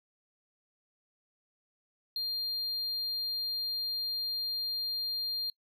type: tone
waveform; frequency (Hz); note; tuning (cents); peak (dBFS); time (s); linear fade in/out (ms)
triangle; 4200; C8; +6; -30; 2.16-5.5; 2
effects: noise-tail reverb RT60 0.1 s tail -24 dB re dry